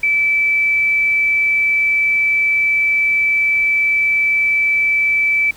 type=tone; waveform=sine; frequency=2314 Hz; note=D7; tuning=26 cents flat; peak=-12 dBFS; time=0.03-5.51 s; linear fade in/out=5 ms; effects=pink hiss -43 dBFS RMS until 5.56 s